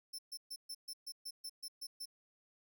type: tone bursts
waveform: sawtooth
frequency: 5330 Hz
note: E8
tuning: 18 cents sharp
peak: -40 dBFS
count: 11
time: 0.13-2.057 s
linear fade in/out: 10 ms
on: 57 ms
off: 130 ms
effects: none